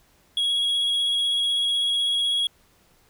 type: tone with vibrato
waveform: triangle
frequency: 3320 Hz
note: G#7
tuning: 1 cent flat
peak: -19 dBFS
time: 0.37-2.47 s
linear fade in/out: 2 ms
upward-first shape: sine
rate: 16 Hz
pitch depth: 14 cents each way
effects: pink hiss -60 dBFS RMS until 3.09 s